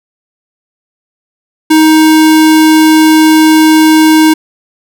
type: tone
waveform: square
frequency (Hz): 314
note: D#4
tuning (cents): +16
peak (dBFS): -3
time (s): 1.7-4.34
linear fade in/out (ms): 10
effects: none